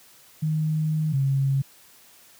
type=tone pair in turn; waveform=sine; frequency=155.56 / 136.48 Hz; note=D#3 / C#3; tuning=0 / -27 cents; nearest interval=major second; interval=227 cents; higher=first; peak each=-21 / -19 dBFS; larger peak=second; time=0.42-1.13 / 1.13-1.62 s; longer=first; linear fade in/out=10 ms; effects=white hiss -53 dBFS RMS until 2.39 s + high-pass 60 Hz 12 dB/octave